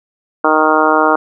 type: harmonic tone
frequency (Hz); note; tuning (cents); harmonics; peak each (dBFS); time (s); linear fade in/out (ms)
155.6; D#3; 0; 2 / 3 / 4 / 5 / 6 / 7 / 8 / 9; -17 / -17 / -17 / -17 / -17 / -17 / -17 / -17; 0.44-1.16; 5
effects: none